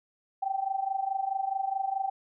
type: tone with amplitude modulation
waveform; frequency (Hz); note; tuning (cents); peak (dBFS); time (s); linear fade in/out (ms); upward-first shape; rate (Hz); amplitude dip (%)
sine; 777; G5; -16; -24; 0.42-2.1; 10; sine; 24.7; 80
effects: none